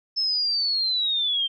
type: linear sweep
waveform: sine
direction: down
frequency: 5270 to 3136 Hz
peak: -21 dBFS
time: 0.16-1.48 s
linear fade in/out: 20 ms
effects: none